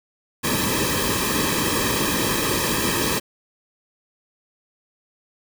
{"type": "noise with comb filter", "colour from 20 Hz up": "pink", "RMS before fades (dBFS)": -22, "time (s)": [0.43, 3.2], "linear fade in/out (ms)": 20, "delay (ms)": 1.4, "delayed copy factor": -0.9, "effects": []}